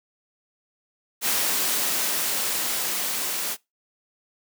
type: noise with level ramp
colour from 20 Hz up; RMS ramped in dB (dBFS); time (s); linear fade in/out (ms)
white; -23 to -28; 1.21-3.57; 50
effects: noise-tail reverb RT60 0.2 s tail -22 dB re dry + high-pass 200 Hz 12 dB/octave